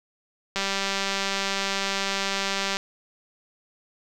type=click train; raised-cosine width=0.2 ms; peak=-9 dBFS; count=434; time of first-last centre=0.56-2.769 s; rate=196 Hz; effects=none